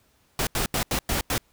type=noise bursts at uneven times; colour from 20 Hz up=pink; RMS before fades=-25 dBFS; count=6; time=0.39-0.47 / 0.55-0.66 / 0.74-0.83 / 0.91-0.99 / 1.09-1.21 / 1.3-1.38 s; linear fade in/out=2 ms; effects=pink hiss -64 dBFS RMS until 1.52 s